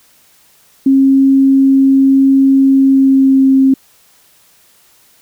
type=tone with pitch glide; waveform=sine; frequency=270.1 to 267.2 Hz; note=C#4 to C4; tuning=-45 to +36 cents; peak=-5 dBFS; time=0.86-3.74 s; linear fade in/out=5 ms; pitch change=-19 cents; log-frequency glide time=2.74-3.5 s; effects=white hiss -49 dBFS RMS until 5.21 s